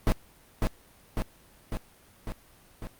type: noise with echo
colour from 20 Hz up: brown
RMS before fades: -21 dBFS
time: 0.07-0.12 s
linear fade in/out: 0 ms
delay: 550 ms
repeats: 5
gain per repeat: -3 dB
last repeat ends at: 2.87 s
effects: pink hiss -57 dBFS RMS until 2.99 s + Opus 32 kbps